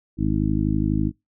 harmonic tone, 52.1 Hz, G#1, 6 cents sharp, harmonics 1 / 2 / 3 / 4 / 5 / 6, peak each -26 / -26 / -26 / -26 / -26 / -26 dBFS, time 0.17-1.12 s, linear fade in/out 50 ms, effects noise-tail reverb RT60 0.2 s tail -26 dB re dry

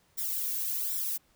violet noise with flanger, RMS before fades -32 dBFS, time 0.17-1.18 s, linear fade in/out 20 ms, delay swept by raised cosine 0.53 to 1.83 ms, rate 1.3 Hz, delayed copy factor +0.75, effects pink hiss -67 dBFS RMS until 1.35 s

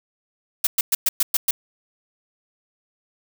blue noise bursts, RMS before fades -18 dBFS, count 7, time 0.64-1.51 s, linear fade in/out 5 ms, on 30 ms, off 110 ms, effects none

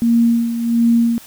sine tone with tremolo, 233.1 Hz, A#3, in tune, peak -9 dBFS, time 0.02-1.18 s, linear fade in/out 0 ms, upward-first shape sine, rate 1.4 Hz, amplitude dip 65%, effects white hiss -41 dBFS RMS until 1.26 s

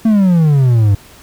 triangle exponential sweep, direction down, 228.4 to 97 Hz, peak -5 dBFS, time 0.05-0.95 s, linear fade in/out 5 ms, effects pink hiss -41 dBFS RMS until 1.22 s

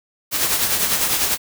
white noise with tremolo, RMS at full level -17 dBFS, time 0.31-1.38 s, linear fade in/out 50 ms, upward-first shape triangle, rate 10 Hz, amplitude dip 55%, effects none

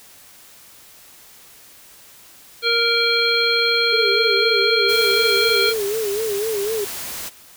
harmonic tone, 466.2 Hz, A#4, in tune, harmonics 1 / 3 / 5 / 7 / 9, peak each -22 / -22 / -22 / -23 / -20 dBFS, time 2.62-5.74 s, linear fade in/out 50 ms
sine tone with vibrato, 422.7 Hz, G#4, 31 cents sharp, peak -20 dBFS, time 3.92-6.85 s, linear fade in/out 10 ms, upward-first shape sine, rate 4 Hz, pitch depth 110 cents each way
white noise, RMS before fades -30 dBFS, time 4.88-7.3 s, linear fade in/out 20 ms
effects white hiss -46 dBFS RMS until 7.56 s

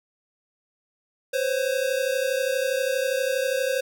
square tone pair together, 510 / 542.4 Hz, C5 / C#5, -44 / -38 cents, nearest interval minor second, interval 106 cents, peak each -26 dBFS, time 1.33-3.81 s, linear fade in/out 10 ms, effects none

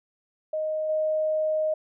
sine tone with level steps, 622.3 Hz, D#5, in tune, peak -25 / -22 dBFS, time 0.53-1.74 s, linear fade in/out 5 ms, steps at 0.89 s, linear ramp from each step 5 ms, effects none

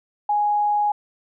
sine tone, 830.6 Hz, G#5, in tune, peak -17 dBFS, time 0.29-0.92 s, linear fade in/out 5 ms, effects none

